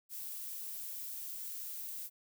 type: noise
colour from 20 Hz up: violet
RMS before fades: -43 dBFS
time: 0.09-2.1 s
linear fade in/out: 50 ms
effects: none